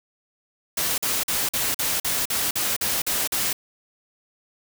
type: noise bursts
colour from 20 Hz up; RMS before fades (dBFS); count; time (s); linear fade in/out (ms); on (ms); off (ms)
white; -24; 11; 0.77-3.53; 5; 210; 45
effects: none